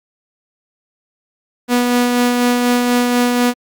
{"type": "tone with tremolo", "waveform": "sawtooth", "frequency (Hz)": 244.3, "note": "B3", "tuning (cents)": -19, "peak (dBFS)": -7, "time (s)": [1.68, 3.54], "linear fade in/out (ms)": 50, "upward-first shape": "sine", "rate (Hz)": 4.1, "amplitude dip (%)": 30, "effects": ["Opus 48 kbps"]}